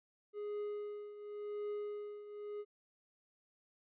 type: tone with tremolo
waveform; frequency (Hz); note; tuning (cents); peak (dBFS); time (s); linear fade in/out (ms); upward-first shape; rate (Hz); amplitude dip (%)
triangle; 415.3; G#4; 0; -35; 0.33-2.65; 50; triangle; 0.91; 75
effects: resampled to 8000 Hz